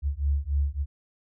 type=beating tone pair; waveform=sine; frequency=69.3 / 72.8 Hz; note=C#2 / D2; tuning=0 / -15 cents; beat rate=3.5 Hz; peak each=-26 dBFS; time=0.02-0.86 s; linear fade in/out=50 ms; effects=none